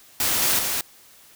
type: noise with echo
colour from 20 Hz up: white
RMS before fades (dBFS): -22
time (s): 0.2-0.59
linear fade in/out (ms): 2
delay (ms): 220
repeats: 1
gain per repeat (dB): -3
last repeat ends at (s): 0.81
effects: white hiss -51 dBFS RMS until 1.35 s